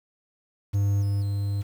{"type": "tone with level steps", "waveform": "triangle", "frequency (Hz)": 100.4, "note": "G2", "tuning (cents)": 42, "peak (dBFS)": [-18, -20, -22], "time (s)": [0.73, 1.63], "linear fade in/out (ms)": 20, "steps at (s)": [1.01, 1.21], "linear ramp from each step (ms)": 20, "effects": ["8-bit"]}